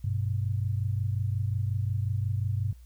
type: tone pair together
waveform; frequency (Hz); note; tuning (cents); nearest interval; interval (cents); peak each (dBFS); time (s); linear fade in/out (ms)
sine; 98.4 / 123.98; G2 / B2; +7 / +7; major third; 400; -27 / -31; 0.04-2.73; 5
effects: added 60 Hz sine -47 dBFS peak until 2.85 s + white hiss -66 dBFS RMS until 2.85 s